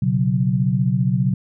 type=chord; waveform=sine; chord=B suspended second; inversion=none; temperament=equal; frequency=123.47 / 138.59 / 185 Hz; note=B2 / C#3 / F#3; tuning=0 / 0 / 0 cents; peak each=-20 dBFS; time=0.02-1.34 s; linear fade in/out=5 ms; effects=none